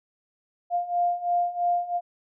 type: beating tone pair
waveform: sine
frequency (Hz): 700 / 703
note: F5 / F5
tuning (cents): +4 / +11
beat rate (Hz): 3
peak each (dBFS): -27 / -24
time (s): 0.7-2.01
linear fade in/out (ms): 50
effects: none